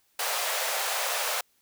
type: high-pass noise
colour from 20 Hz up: pink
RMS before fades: -29 dBFS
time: 0.19-1.41 s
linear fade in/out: 5 ms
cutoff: 510 Hz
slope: 48 dB/octave
effects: white hiss -68 dBFS RMS until 1.61 s